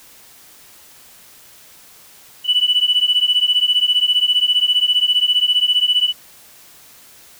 sine beating tone pair, 2960 / 2975 Hz, F#7 / F#7, 0 / +9 cents, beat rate 15 Hz, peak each -15 dBFS, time 2.44-6.13 s, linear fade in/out 50 ms, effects tanh soft clip ceiling -6 dBFS + white hiss -45 dBFS RMS until 7.39 s

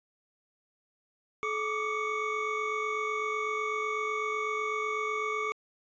triangle tone cluster, 429.6 / 1159 / 1207 / 2226 Hz, A4 / D6 / D6 / C#7, -41 / -23 / +47 / +7 cents, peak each -33 / -32 / -36 / -33 dBFS, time 1.43-5.52 s, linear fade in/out 0 ms, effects resampled to 16000 Hz

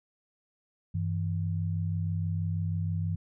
sine tone pair together, 96.48 / 162.7 Hz, G2 / E3, -27 / -22 cents, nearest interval major sixth, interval 905 cents, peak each -29 / -32 dBFS, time 0.94-3.16 s, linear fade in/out 10 ms, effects none

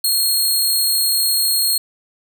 15% pulse tone, 4266 Hz, C8, 33 cents sharp, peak -8 dBFS, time 0.04-1.78 s, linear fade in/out 5 ms, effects none

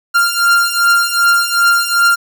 45% pulse beating tone pair, 1391 / 1393.6 Hz, F6 / F6, -7 / -4 cents, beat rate 2.6 Hz, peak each -14 / -12 dBFS, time 0.14-2.16 s, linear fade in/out 20 ms, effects none

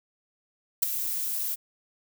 violet noise with ADSR envelope, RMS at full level -18 dBFS, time 0.82-1.56 s, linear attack 13 ms, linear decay 5 ms, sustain -12 dB, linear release 23 ms, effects none

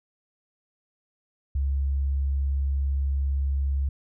sine tone, 68.8 Hz, C#2, 12 cents flat, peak -22 dBFS, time 1.55-3.89 s, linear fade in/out 5 ms, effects none

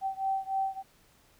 sine beating tone pair, 772 / 775.4 Hz, G5 / G5, -27 / -19 cents, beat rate 3.4 Hz, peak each -31 / -32 dBFS, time 0.01-0.83 s, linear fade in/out 50 ms, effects pink hiss -63 dBFS RMS until 1.39 s

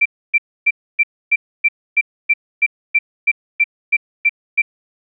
sine tone bursts, 2349 Hz, D7, in tune, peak -9 dBFS, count 15, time 0.01-4.62 s, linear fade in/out 10 ms, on 46 ms, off 280 ms, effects none

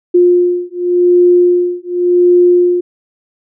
sine beating tone pair, 354.1 / 354.99 Hz, F4 / F4, +24 / +28 cents, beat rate 0.89 Hz, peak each -10 dBFS, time 0.14-2.81 s, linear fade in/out 10 ms, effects none

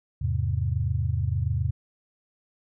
sine chord, E augmented, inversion none, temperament equal, 82.41 / 103.83 / 130.81 Hz, E2 / G#2 / B#2, 0 / 0 / 0 cents, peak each -27 / -27 / -28 dBFS, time 0.21-1.71 s, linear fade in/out 10 ms, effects none

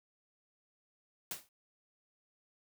white noise with exponential decay, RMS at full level -36 dBFS, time 1.31-1.49 s, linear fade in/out 2 ms, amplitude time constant 37 ms, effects none

